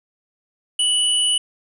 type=tone pair together; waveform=sine; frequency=2960 / 9397 Hz; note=F#7 / D9; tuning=0 / 0 cents; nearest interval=octave + minor sixth; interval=2000 cents; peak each=-16 / -21 dBFS; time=0.79-1.38 s; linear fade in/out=5 ms; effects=tanh soft clip ceiling -8 dBFS